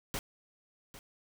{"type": "noise with echo", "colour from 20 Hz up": "pink", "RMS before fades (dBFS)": -36, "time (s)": [0.14, 0.19], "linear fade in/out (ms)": 0, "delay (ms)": 800, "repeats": 1, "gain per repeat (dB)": -14, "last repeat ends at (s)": 0.99, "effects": []}